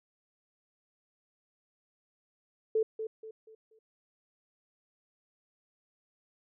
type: tone with echo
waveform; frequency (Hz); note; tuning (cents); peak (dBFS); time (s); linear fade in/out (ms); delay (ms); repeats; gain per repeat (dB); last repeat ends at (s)
sine; 440; A4; 0; -24; 2.75-2.83; 5; 240; 4; -9; 3.79
effects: none